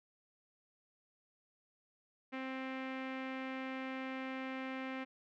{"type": "tone with low-pass filter", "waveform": "sawtooth", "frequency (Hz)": 262.8, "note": "C4", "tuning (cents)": 8, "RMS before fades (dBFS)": -42, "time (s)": [2.32, 5.05], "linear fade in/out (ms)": 20, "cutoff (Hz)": 2300, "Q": 2.6, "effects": []}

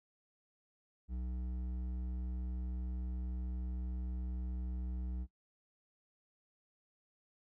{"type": "tone with hard clipping", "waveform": "sine", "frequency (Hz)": 61.9, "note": "B1", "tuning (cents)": 5, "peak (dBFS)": -39, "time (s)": [1.08, 5.27], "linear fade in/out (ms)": 50, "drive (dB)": 9, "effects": ["noise-tail reverb RT60 0.1 s tail -19 dB re dry"]}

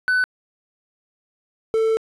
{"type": "tone pair in turn", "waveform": "triangle", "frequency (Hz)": [1500, 444.9], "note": ["F#6", "A4"], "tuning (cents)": [23, 19], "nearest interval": "octave + major sixth", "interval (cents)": 2104, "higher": "first", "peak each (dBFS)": [-14, -14], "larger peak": "neither", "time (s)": [[0.08, 0.24], [1.74, 1.97]], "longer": "second", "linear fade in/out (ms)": 0, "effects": ["resampled to 24000 Hz", "7-bit"]}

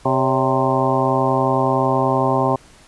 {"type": "harmonic tone with a mistuned harmonic", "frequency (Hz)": 130.81, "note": "C3", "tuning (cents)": 0, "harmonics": [1, 2, 3, 4, 5, 6, 7, 8], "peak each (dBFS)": [-23, -23, -23, -23, -23, -23, -23, -23], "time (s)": [0.05, 2.56], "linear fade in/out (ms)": 5, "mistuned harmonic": 4, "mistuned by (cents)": 90, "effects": ["pink hiss -48 dBFS RMS until 2.87 s", "resampled to 24000 Hz"]}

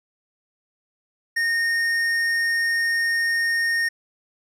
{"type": "tone with tanh clipping", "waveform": "sine", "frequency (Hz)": 1843, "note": "A#6", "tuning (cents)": -20, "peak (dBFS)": -21, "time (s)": [1.36, 3.89], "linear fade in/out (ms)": 10, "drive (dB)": 11, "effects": []}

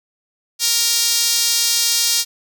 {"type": "tone with high-pass filter", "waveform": "sawtooth", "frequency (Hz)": 466.2, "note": "A#4", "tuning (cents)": 0, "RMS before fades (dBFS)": -17, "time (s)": [0.59, 2.25], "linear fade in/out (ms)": 50, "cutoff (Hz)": 4800, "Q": 1.6, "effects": []}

